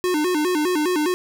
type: tone with vibrato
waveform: square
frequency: 331 Hz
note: E4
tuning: 7 cents sharp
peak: -19 dBFS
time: 0.04-1.14 s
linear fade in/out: 0 ms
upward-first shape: square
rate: 4.9 Hz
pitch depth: 160 cents each way
effects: none